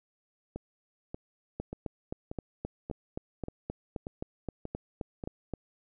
two click trains, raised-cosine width 2 ms, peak -21 / -24 dBFS, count 16 / 9, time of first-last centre 1.6-5.537 / 0.56-5.238 s, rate 3.81 / 1.71 Hz, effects none

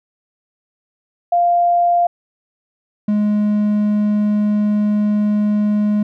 sine / triangle tone pair in turn, 697 / 209 Hz, F5 / G#3, -4 / +11 cents, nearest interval octave + major sixth, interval 2085 cents, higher first, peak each -11 dBFS, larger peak neither, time 1.32-2.07 / 3.08-6.03 s, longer second, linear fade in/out 5 ms, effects none

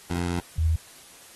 15% pulse / sine tone pair in turn, 87.31 / 80.43 Hz, F2 / E2, 0 / -42 cents, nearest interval minor second, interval 142 cents, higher first, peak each -19 dBFS, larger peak neither, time 0.1-0.4 / 0.58-0.76 s, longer first, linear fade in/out 5 ms, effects white hiss -49 dBFS RMS until 1.35 s + AAC 32 kbps

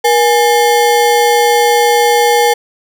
square ring-modulated tone, 653 Hz, E5, 17 cents flat, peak -5 dBFS, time 0.04-2.54 s, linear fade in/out 10 ms, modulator 177 Hz, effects none

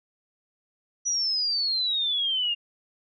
sine exponential sweep, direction down, 5910 to 2794 Hz, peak -23 dBFS, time 1.05-2.55 s, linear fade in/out 20 ms, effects none

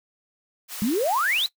white high-pass noise, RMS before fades -35 dBFS, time 0.68-1.49 s, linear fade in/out 50 ms, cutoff 730 Hz, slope 12 dB/octave
sine exponential sweep, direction up, 196 to 4119 Hz, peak -20 dBFS, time 0.82-1.46 s, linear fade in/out 0 ms
effects noise-tail reverb RT60 0.1 s tail -19 dB re dry

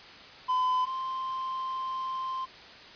triangle tone pair in turn, 1014 / 1045.5 Hz, B5 / C6, +45 / -2 cents, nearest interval minor second, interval 53 cents, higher second, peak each -22 / -29 dBFS, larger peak first, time 0.48-0.86 / 0.86-2.46 s, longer second, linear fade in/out 20 ms, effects white hiss -48 dBFS RMS until 2.95 s + resampled to 11025 Hz

